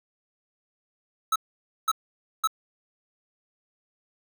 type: tone bursts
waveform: square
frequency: 1299 Hz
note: E6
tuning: 26 cents flat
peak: -21 dBFS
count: 3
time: 1.32-2.474 s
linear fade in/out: 5 ms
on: 38 ms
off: 520 ms
effects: none